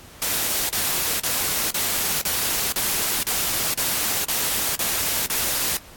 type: noise bursts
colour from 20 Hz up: white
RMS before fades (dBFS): -23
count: 11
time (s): 0.22-5.77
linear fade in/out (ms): 0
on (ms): 470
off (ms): 38
effects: pink hiss -45 dBFS RMS until 5.96 s + AAC 64 kbps